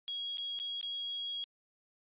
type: tone with dropouts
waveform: sine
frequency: 3302 Hz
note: G#7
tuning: 11 cents flat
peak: -35 dBFS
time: 0.08-1.44 s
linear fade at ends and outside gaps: 0 ms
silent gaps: 0.372-0.382 / 0.59-0.599 / 0.812-0.829 s
effects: resampled to 8000 Hz